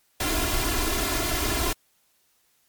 pink noise with comb filter, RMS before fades -25 dBFS, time 0.2-1.73 s, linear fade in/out 5 ms, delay 2.9 ms, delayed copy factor +0.85, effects white hiss -66 dBFS RMS until 2.68 s + MP3 96 kbps

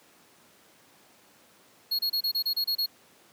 square tone bursts, 4315 Hz, C#8, 47 cents flat, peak -25 dBFS, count 9, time 1.91-2.862 s, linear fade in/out 10 ms, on 80 ms, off 29 ms, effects pink hiss -58 dBFS RMS until 3.32 s + high-pass 200 Hz 12 dB/octave

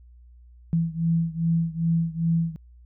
sine beating tone pair, 164.81 / 167.31 Hz, E3 / E3, 0 / +26 cents, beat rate 2.5 Hz, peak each -23 / -25 dBFS, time 0.73-2.56 s, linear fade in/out 0 ms, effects added 60 Hz sine -47 dBFS peak until 2.85 s

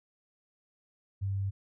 sine tone, 98 Hz, G2, in tune, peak -29 dBFS, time 1.21-1.51 s, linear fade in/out 20 ms, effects none

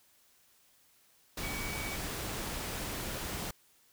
sine tone in noise, 2268 Hz, C#7, 39 cents sharp, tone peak -41 dBFS, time 1.43-1.96 s, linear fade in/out 5 ms, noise pink, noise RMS -38 dBFS, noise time 1.37-3.51 s, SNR -6 dB, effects white hiss -66 dBFS RMS until 3.92 s

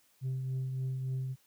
sine tone with tremolo, 130.81 Hz, C3, in tune, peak -28 dBFS, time 0.21-1.36 s, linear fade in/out 50 ms, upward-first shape triangle, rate 3.5 Hz, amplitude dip 45%, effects tanh soft clip ceiling -30 dBFS + white hiss -68 dBFS RMS until 1.46 s

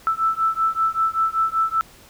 sine beating tone pair, 1318.5 / 1323.7 Hz, E6 / E6, 0 / +7 cents, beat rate 5.2 Hz, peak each -21 dBFS, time 0.07-1.81 s, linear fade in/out 0 ms, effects pink hiss -48 dBFS RMS until 2.09 s

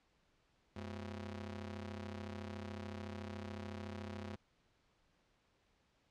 sawtooth ring-modulated tone, 150 Hz, D3, 37 cents sharp, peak -37 dBFS, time 0.76-4.36 s, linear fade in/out 5 ms, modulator 58.1 Hz, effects pink hiss -75 dBFS RMS until 6.1 s + low-pass 5000 Hz 12 dB/octave

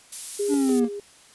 violet noise, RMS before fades -29 dBFS, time 0.12-0.8 s, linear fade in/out 5 ms
sine tone with tremolo, 406.7 Hz, G#4, 36 cents flat, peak -22 dBFS, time 0.39-1 s, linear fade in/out 10 ms, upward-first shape square, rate 3.3 Hz, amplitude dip 60%
triangle linear sweep, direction down, 293.7 to 229.7 Hz, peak -17 dBFS, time 0.48-0.89 s, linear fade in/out 50 ms
effects white hiss -52 dBFS RMS until 1.34 s + resampled to 24000 Hz

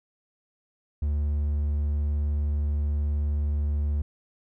triangle tone, 73.42 Hz, D2, in tune, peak -21 dBFS, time 1.02-4.02 s, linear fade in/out 5 ms, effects none

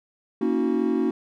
triangle chord, D# minor seventh, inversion second, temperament equal with one note detuned, 233.1 / 277.2 / 318.8 / 370 Hz, A#3 / C#4 / D#4 / F#4, 0 / 0 / +42 / 0 cents, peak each -24 dBFS, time 0.41-1.11 s, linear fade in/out 5 ms, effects none

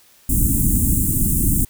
pink band-stop noise, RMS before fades -17 dBFS, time 0.29-1.65 s, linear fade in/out 5 ms, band 300 to 7800 Hz, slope 48 dB/octave, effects white hiss -52 dBFS RMS until 1.69 s

